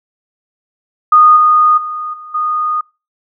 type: tone with level steps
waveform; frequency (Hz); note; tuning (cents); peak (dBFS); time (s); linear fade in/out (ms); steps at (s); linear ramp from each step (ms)
sine; 1232; D#6; -17; -3 / -6 / -19 / -29 / -13; 1.12-2.81; 5; 1.36 / 1.77 / 2.13 / 2.34; 10
effects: noise-tail reverb RT60 0.3 s tail -25 dB re dry